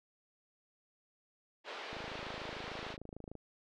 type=band-pass noise; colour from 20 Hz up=pink; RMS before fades=-45 dBFS; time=1.64-2.97 s; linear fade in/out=50 ms; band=400 to 4200 Hz; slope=24 dB/octave
type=click train; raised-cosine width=2 ms; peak=-33 dBFS; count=39; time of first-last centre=1.93-3.353 s; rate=26.7 Hz
effects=none